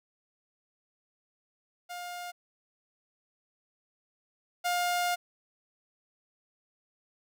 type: tone pair in turn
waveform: sawtooth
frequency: 708 / 708 Hz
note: F5 / F5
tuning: +23 / +23 cents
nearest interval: unison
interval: 0 cents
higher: neither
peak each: -34 / -23 dBFS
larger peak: second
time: 1.89-2.32 / 4.64-5.16 s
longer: second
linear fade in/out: 20 ms
effects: none